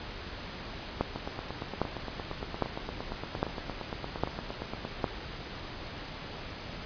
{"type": "two click trains", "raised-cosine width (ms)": 1, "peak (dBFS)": [-21, -12], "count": [33, 6], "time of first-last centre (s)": [[1.16, 4.851], [1.01, 5.042]], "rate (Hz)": [8.67, 1.24], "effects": ["pink hiss -41 dBFS RMS until 6.85 s", "resampled to 11025 Hz"]}